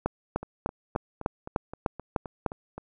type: two click trains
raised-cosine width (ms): 1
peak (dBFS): -11 / -23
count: 9 / 10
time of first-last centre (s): 0.06-2.462 / 0.43-2.78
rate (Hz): 3.33 / 3.83
effects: none